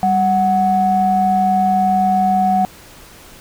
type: tone pair together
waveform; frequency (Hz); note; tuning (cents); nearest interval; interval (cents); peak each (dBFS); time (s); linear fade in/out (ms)
sine; 196 / 740.5; G3 / F#5; 0 / +1; octave + major seventh; 2301; -17 / -12; 0.03-2.65; 0
effects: tanh soft clip ceiling -5 dBFS + pink hiss -41 dBFS RMS until 3.4 s